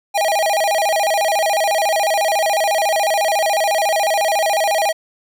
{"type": "tone with vibrato", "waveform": "square", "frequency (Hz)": 720, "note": "F#5", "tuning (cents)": -47, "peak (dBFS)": -15, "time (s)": [0.14, 4.93], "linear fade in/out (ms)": 20, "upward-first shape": "square", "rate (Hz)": 14, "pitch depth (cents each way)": 200, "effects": []}